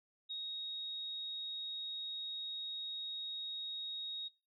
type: tone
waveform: sine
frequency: 3760 Hz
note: A#7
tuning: 14 cents sharp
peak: -39 dBFS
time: 0.29-4.29 s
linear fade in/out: 20 ms
effects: noise-tail reverb RT60 0.3 s tail -24 dB re dry